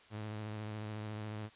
sawtooth tone with vibrato, 106.9 Hz, A2, 49 cents flat, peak -36 dBFS, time 0.1-1.5 s, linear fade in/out 50 ms, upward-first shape sine, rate 14 Hz, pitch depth 36 cents each way, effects white hiss -61 dBFS RMS until 1.55 s + resampled to 8000 Hz

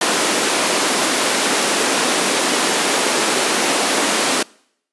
pink high-pass noise, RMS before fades -17 dBFS, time 0.01-4.43 s, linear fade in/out 5 ms, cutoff 250 Hz, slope 24 dB/octave, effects noise-tail reverb RT60 0.7 s tail -25 dB re dry + resampled to 24000 Hz

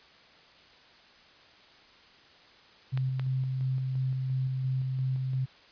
sine tone with tremolo, 130.81 Hz, C3, in tune, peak -26 dBFS, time 2.92-5.46 s, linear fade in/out 20 ms, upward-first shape square, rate 2.9 Hz, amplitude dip 25%
clicks, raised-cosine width 0.3 ms, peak -23 dBFS, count 2, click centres 2.975 / 3.196 s
effects white hiss -56 dBFS RMS until 5.71 s + resampled to 11025 Hz

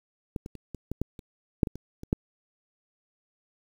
clicks, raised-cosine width 3 ms, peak -18 / -25 / -29 / -24 / -19 / -14 / -30 / -7 / -18 / -26 / -26 / -10 dBFS, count 12, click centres 0.362 / 0.461 / 0.553 / 0.747 / 0.916 / 1.016 / 1.192 / 1.632 / 1.672 / 1.756 / 2.034 / 2.129 s, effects 8-bit

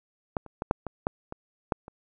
clicks, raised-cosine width 1 ms, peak -13 / -30 / -16 / -7 / -19 / -11 / -22 / -10 / -28 dBFS, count 9, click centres 0.368 / 0.463 / 0.621 / 0.711 / 0.867 / 1.069 / 1.324 / 1.722 / 1.881 s, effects none

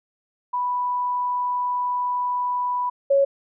sine tone pair in turn, 987 / 553.9 Hz, B5 / C#5, -1 / -1 cents, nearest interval minor seventh, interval 1000 cents, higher first, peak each -21 / -14 dBFS, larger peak second, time 0.53-2.9 / 3.1-3.25 s, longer first, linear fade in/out 10 ms, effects none

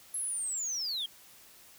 sine linear sweep, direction down, 11175 to 3147 Hz, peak -29 dBFS, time 0.14-1.06 s, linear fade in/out 5 ms, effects tanh soft clip ceiling -31 dBFS + white hiss -56 dBFS RMS until 1.78 s

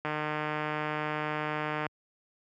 click train, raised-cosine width 0.5 ms, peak -17 dBFS, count 277, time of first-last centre 0.05-1.866 s, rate 152 Hz, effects high-pass 80 Hz 12 dB/octave

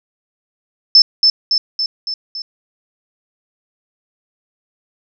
sine tone with echo, 5270 Hz, E8, 1 cent flat, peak -3 dBFS, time 0.95-1.02 s, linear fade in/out 2 ms, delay 280 ms, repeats 5, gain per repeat -4 dB, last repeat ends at 2.42 s, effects none

